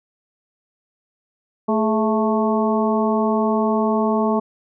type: harmonic tone with a mistuned harmonic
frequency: 220 Hz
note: A3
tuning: in tune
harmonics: 1 / 2 / 3 / 4 / 5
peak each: -19 / -22 / -24 / -25 / -26 dBFS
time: 1.68-4.4 s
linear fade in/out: 10 ms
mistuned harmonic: 2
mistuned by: -64 cents
effects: none